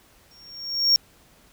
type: tone with exponential growth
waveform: triangle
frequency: 5540 Hz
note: F8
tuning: 15 cents flat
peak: -11 dBFS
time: 0.31-0.96 s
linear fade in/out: 0 ms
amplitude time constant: 140 ms
effects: pink hiss -56 dBFS RMS until 1.52 s